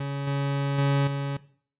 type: tone with level steps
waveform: 40% pulse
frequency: 140 Hz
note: C#3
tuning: 18 cents sharp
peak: -27 / -23 / -19 / -26 dBFS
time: 0-1.37 s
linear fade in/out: 5 ms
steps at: 0.27 / 0.78 / 1.07 s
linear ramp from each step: 5 ms
effects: noise-tail reverb RT60 0.5 s tail -17 dB re dry + resampled to 8000 Hz